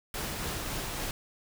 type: noise with tremolo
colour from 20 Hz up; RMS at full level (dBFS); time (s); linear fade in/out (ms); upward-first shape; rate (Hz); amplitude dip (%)
pink; -34; 0.14-1.11; 2; triangle; 3.6; 25
effects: none